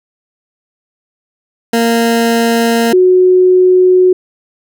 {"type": "tone pair in turn", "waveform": ["20% pulse", "sine"], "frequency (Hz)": [231.4, 367.3], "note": ["A#3", "F#4"], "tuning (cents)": [-13, -13], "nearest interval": "minor sixth", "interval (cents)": 800, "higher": "second", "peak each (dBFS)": -4, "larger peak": "neither", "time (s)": [[1.73, 2.93], [2.93, 4.13]], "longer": "neither", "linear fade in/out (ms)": 5, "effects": []}